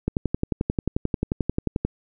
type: click train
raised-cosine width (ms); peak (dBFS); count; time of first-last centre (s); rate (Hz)
3; -9; 21; 0.08-1.85; 11.3
effects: none